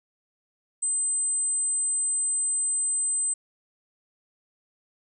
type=tone; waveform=sine; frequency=8140 Hz; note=C9; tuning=49 cents flat; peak=-23 dBFS; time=0.82-3.34 s; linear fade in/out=10 ms; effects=none